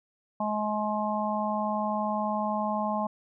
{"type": "harmonic tone", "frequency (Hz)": 211.8, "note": "G#3", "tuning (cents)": 34, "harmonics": [1, 3, 4, 5], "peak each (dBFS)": [-31, -32, -31, -33], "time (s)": [0.4, 3.07], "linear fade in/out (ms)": 5, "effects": []}